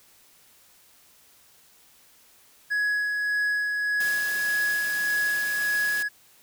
triangle tone with tremolo, 1676 Hz, G#6, 15 cents sharp, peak -20 dBFS, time 2.7-6.09 s, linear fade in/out 20 ms, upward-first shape sine, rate 1.7 Hz, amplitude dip 30%
white high-pass noise, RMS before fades -36 dBFS, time 4-6.03 s, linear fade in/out 5 ms, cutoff 130 Hz, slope 48 dB/octave
effects white hiss -57 dBFS RMS until 6.42 s

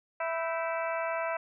harmonic tone with a mistuned harmonic, 329.6 Hz, E4, in tune, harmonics 2 / 3 / 4 / 5 / 6 / 7 / 8, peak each -32 / -36 / -38 / -40 / -42 / -43 / -44 dBFS, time 0.2-1.37 s, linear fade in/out 5 ms, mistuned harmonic 5, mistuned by -100 cents, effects none

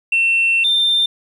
sine tone pair in turn, 2700 / 3591 Hz, E7 / A7, +41 / +35 cents, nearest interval perfect fourth, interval 494 cents, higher second, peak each -11 dBFS, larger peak neither, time 0.12-0.64 / 0.64-1.06 s, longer first, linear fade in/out 5 ms, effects tanh soft clip ceiling -9 dBFS + 8-bit

